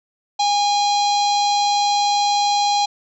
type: harmonic tone with a mistuned harmonic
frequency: 817 Hz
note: G#5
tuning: 29 cents flat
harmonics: 1 / 3 / 4 / 5 / 6 / 7 / 8 / 9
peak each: -16 / -32 / -29 / -23 / -34 / -31 / -36 / -36 dBFS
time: 0.39-2.86 s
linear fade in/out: 10 ms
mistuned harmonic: 8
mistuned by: -35 cents
effects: none